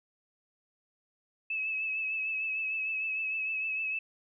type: tone with vibrato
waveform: sine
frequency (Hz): 2593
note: E7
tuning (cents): -29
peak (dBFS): -30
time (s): 1.5-3.99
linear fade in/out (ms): 5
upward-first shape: triangle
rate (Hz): 6.6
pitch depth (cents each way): 40
effects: none